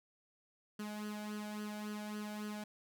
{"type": "tone with flanger", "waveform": "sawtooth", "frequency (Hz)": 210.4, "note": "G#3", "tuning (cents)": 23, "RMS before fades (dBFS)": -43, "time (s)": [0.79, 2.64], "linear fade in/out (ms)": 5, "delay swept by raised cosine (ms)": [0.65, 1.34], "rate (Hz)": 3.6, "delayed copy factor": 0.7, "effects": []}